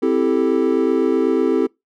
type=chord; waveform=triangle; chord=A minor seventh; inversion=first; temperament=equal; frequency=261.6 / 329.6 / 392 / 440 Hz; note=C4 / E4 / G4 / A4; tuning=0 / 0 / 0 / 0 cents; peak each=-18 dBFS; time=0.02-1.67 s; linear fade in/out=10 ms; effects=noise-tail reverb RT60 0.2 s tail -25 dB re dry